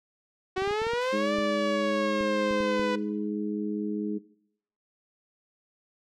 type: linear two-way sweep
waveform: sawtooth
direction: up then down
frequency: 370 to 587.3 to 494.4 Hz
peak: -22 dBFS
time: 0.56-2.96 s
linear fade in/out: 10 ms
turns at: 1.34 s
type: clicks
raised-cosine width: 3 ms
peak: -28 dBFS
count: 12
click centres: 0.579 / 0.621 / 0.676 / 0.71 / 0.818 / 0.868 / 0.935 / 1.386 / 2.209 / 2.51 / 2.605 / 2.796 s
type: noise with exponential decay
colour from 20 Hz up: blue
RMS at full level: -34 dBFS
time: 1.01-2.26 s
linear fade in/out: 5 ms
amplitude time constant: 270 ms
type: harmonic tone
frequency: 104.5 Hz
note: G#2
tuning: 11 cents sharp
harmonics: 2 / 3 / 4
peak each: -30 / -32 / -35 dBFS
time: 1.12-4.19 s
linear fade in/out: 20 ms
effects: noise-tail reverb RT60 0.7 s tail -19 dB re dry + low-pass 4000 Hz 12 dB/octave